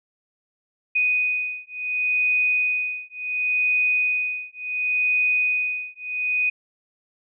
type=beating tone pair; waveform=sine; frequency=2489 / 2489.7 Hz; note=D#7 / D#7; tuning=0 / 0 cents; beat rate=0.7 Hz; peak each=-23 dBFS; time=0.95-6.5 s; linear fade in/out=10 ms; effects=none